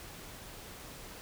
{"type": "silence", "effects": ["pink hiss -48 dBFS RMS until 1.21 s"]}